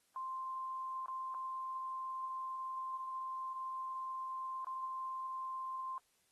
sine tone with dropouts, 1047 Hz, C6, 1 cent sharp, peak -39 dBFS, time 0.16-5.98 s, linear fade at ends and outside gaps 1 ms, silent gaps 1.06-1.082 / 1.343-1.347 / 4.646-4.669 s, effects white hiss -75 dBFS RMS until 6.31 s + AAC 32 kbps

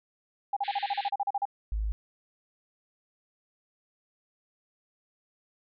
sine tone bursts, 804 Hz, G5, 44 cents sharp, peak -25 dBFS, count 13, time 0.53-1.454 s, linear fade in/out 5 ms, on 36 ms, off 38 ms
white band-pass noise, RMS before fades -41 dBFS, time 0.63-1.1 s, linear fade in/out 20 ms, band 1600 to 4200 Hz, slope 96 dB/octave
sine tone, 52.9 Hz, G#1, 33 cents sharp, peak -27 dBFS, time 1.72-1.92 s, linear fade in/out 0 ms
effects none

